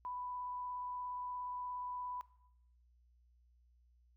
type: tone with vibrato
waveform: sine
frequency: 992 Hz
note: B5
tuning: 7 cents sharp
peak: -40 dBFS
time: 0.05-2.21 s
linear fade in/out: 0 ms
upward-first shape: sine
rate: 17 Hz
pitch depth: 8 cents each way
effects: noise-tail reverb RT60 0.8 s tail -18 dB re dry + added 60 Hz sine -66 dBFS peak until 4.16 s